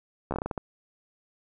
slowing click train, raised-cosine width 1 ms, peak -16 dBFS, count 9, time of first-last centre 0.31-0.578 s, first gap 13 ms, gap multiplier 1.26, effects none

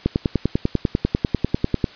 click train, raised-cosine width 3 ms, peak -4 dBFS, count 19, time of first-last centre 0.06-1.842 s, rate 10.1 Hz, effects white hiss -43 dBFS RMS until 1.95 s + resampled to 11025 Hz

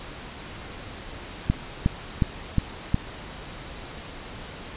click train, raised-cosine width 5 ms, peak -7 dBFS, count 5, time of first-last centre 1.5-2.944 s, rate 2.77 Hz, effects pink hiss -39 dBFS RMS until 4.76 s + resampled to 8000 Hz

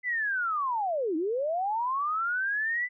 sine linear two-way sweep, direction down then up, 2033 to 300 to 2010 Hz, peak -26 dBFS, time 0.03-2.89 s, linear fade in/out 50 ms, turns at 1.16 s, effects none

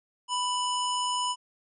harmonic tone with a mistuned harmonic, 989 Hz, B5, 2 cents sharp, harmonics 1 / 3 / 5 / 7 / 9, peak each -28 / -32 / -38 / -38 / -40 dBFS, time 0.28-1.36 s, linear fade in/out 50 ms, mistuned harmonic 5, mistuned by +90 cents, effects none

